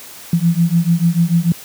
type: beating tone pair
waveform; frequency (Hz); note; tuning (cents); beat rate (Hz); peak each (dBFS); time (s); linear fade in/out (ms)
sine; 166 / 172.8; E3 / F3; +12 / -18; 6.8; -14; 0.33-1.52; 2
effects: white hiss -36 dBFS RMS until 1.64 s + high-pass 80 Hz 12 dB/octave